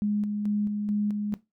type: tone with tremolo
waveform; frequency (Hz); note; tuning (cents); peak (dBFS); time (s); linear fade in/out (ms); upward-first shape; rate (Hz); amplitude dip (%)
sine; 207.7; G#3; 0; -23; 0.02-1.34; 0; square; 2.3; 35
effects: noise-tail reverb RT60 0.2 s tail -17 dB re dry